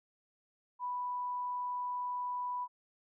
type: tone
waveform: sine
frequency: 987.8 Hz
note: B5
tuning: in tune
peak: -34 dBFS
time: 0.79-2.68 s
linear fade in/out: 50 ms
effects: none